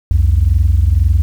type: tone pair together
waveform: sine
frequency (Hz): 64.9 / 86.9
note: C2 / F2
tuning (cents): -13 / -8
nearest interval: perfect fourth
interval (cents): 505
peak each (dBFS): -10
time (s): 0.11-1.22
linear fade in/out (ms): 0
effects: tanh soft clip ceiling -3 dBFS + 7-bit

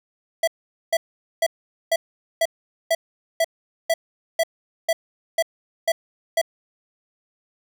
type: tone bursts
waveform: square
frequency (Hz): 659.3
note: E5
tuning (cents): 0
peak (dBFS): -17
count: 13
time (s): 0.43-6.415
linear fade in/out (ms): 5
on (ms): 45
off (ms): 450
effects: none

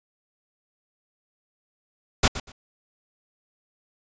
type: noise with echo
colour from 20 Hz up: pink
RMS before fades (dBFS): -17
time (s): 2.23-2.28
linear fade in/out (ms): 5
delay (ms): 120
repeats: 2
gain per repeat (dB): -14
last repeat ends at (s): 2.52
effects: resampled to 16000 Hz

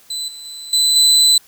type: tone with level steps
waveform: 30% pulse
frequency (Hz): 4012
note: B7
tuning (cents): +26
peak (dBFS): -19 / -29 / -27 / -9 / -6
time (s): 0.1-1.38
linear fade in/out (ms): 5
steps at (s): 0.28 / 0.45 / 0.73 / 0.96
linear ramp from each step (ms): 2
effects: white hiss -49 dBFS RMS until 1.47 s

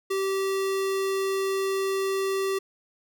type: tone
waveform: square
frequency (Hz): 387.4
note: G4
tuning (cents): -20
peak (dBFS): -25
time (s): 0.1-2.59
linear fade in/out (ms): 10
effects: none

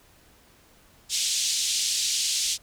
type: band-pass noise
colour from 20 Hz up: white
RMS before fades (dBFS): -26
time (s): 1.09-2.58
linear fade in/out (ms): 50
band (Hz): 3100 to 7600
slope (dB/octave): 24
effects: pink hiss -57 dBFS RMS until 2.62 s

